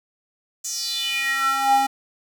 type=tone with high-pass filter sweep; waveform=square; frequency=270.8 Hz; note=C#4; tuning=40 cents flat; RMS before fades=-22 dBFS; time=0.64-1.87 s; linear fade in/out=10 ms; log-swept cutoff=6900 to 610 Hz; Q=5.3; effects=none